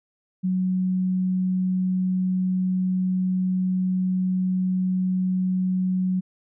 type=tone; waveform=sine; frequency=185 Hz; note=F#3; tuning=in tune; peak=-20 dBFS; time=0.43-6.21 s; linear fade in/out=20 ms; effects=none